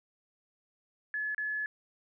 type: tone with dropouts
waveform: sine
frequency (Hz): 1710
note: A6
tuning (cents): -50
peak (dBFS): -31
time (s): 1.14-1.66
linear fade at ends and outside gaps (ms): 1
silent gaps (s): 1.347-1.38
effects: none